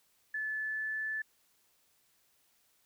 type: tone with pitch glide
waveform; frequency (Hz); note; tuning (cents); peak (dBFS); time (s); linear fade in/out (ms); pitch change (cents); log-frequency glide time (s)
sine; 1734 to 1744; A6 to A6; -26 to -16; -33; 0.34-1.22; 5; +10; 0.51-1.03
effects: white hiss -71 dBFS RMS until 2.85 s